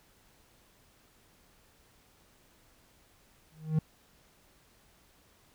triangle tone with exponential growth, 156.6 Hz, D#3, 11 cents sharp, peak -19 dBFS, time 3.52-3.79 s, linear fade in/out 5 ms, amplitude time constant 57 ms, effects pink hiss -64 dBFS RMS until 5.54 s

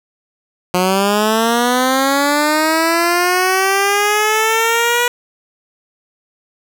10% pulse linear sweep, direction up, 178.4 to 486.2 Hz, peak -4 dBFS, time 0.74-5.08 s, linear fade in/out 2 ms, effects none

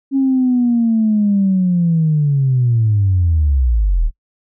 sine linear sweep, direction down, 274.4 to 35 Hz, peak -10 dBFS, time 0.11-4.11 s, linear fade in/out 50 ms, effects noise-tail reverb RT60 0.1 s tail -22 dB re dry + tanh soft clip ceiling -6 dBFS

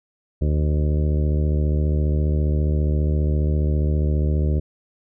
harmonic tone with a mistuned harmonic, 74.8 Hz, D2, 32 cents sharp, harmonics 1 / 2 / 3 / 4 / 5 / 6 / 7 / 8, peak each -18 / -24 / -31 / -33 / -32 / -37 / -37 / -40 dBFS, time 0.41-4.6 s, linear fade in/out 10 ms, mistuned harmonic 8, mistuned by +31 cents, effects none

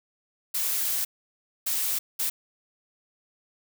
blue noise bursts at uneven times, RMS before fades -27 dBFS, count 3, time 0.54-1.05 / 1.66-1.99 / 2.19-2.3 s, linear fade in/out 10 ms, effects none

